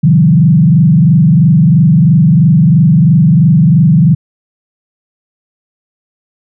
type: tone with frequency modulation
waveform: sine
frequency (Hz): 159.8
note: D#3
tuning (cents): +47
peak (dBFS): -3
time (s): 0.03-4.15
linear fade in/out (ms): 10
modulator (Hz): 23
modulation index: 1.2
effects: none